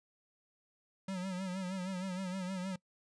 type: tone with vibrato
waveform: square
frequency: 186.3 Hz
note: F#3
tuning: 12 cents sharp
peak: -37 dBFS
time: 1.08-2.76 s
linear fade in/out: 5 ms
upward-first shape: sine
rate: 6.4 Hz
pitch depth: 70 cents each way
effects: noise-tail reverb RT60 0.1 s tail -23 dB re dry + resampled to 22050 Hz